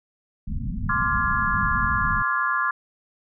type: low-pass noise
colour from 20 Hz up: pink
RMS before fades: -28 dBFS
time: 0.47-2.23 s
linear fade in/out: 10 ms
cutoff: 250 Hz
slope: 96 dB/octave
type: chord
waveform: sine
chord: D half-diminished seventh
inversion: third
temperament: equal with one note detuned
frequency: 1046.5 / 1174.7 / 1396.9 / 1680.5 Hz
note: C6 / D6 / F6 / Ab6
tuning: 0 / 0 / 0 / +20 cents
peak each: -26 dBFS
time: 0.89-2.71 s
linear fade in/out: 5 ms
effects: none